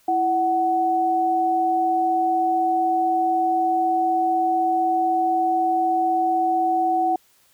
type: tone pair together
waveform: sine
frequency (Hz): 332.3 / 746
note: E4 / F#5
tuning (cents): +14 / +14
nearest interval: octave + major second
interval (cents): 1400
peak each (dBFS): -25 / -18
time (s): 0.08-7.16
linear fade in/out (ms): 5
effects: white hiss -59 dBFS RMS until 7.53 s